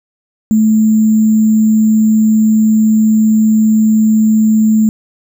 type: tone with sample-and-hold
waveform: sine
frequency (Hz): 217.7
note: A3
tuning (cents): -18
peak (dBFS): -6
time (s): 0.51-4.89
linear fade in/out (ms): 0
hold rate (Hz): 7350
effects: none